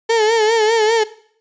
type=tone with vibrato; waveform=35% pulse; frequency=442.9 Hz; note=A4; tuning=11 cents sharp; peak=-10 dBFS; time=0.09-1.04 s; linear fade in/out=10 ms; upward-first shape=sine; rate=5 Hz; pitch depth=76 cents each way; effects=noise-tail reverb RT60 0.6 s tail -18 dB re dry + resampled to 16000 Hz